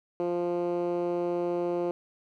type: tone with band-pass filter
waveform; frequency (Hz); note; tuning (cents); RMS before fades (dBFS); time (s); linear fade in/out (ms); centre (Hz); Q
10% pulse; 174.61; F3; 0; -29; 0.2-1.91; 0; 400; 2.5
effects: none